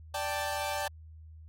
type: chord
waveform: sawtooth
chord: D suspended fourth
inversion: none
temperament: equal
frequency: 587.3 / 784 / 880 Hz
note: D5 / G5 / A5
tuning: 0 / 0 / 0 cents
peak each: -32 dBFS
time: 0.14-0.88 s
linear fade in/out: 5 ms
effects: added 79 Hz sine -47 dBFS peak until 1.48 s + AAC 48 kbps